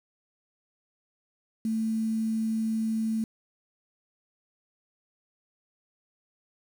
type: tone with quantisation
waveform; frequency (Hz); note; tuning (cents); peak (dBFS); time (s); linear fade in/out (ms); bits
sine; 221.8; A3; +14; -25; 1.65-3.24; 2; 8
effects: none